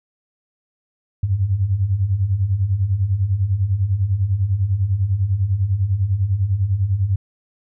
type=beating tone pair; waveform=sine; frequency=90.2 / 100.2 Hz; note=F#2 / G2; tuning=-44 / +38 cents; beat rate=10 Hz; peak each=-22 / -17 dBFS; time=1.23-7.16 s; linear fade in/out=5 ms; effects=none